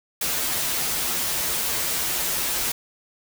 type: noise with comb filter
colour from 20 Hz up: white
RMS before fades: -25 dBFS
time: 0.21-2.72 s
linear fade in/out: 5 ms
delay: 9.9 ms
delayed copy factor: -0.7
effects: none